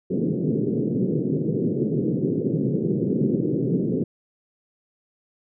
pink band-pass noise, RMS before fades -23 dBFS, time 0.1-4.04 s, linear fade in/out 10 ms, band 130 to 450 Hz, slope 48 dB/octave, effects none

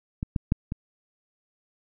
clicks, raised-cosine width 5 ms, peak -16 / -12 / -8 / -17 dBFS, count 4, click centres 0.229 / 0.362 / 0.521 / 0.721 s, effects none

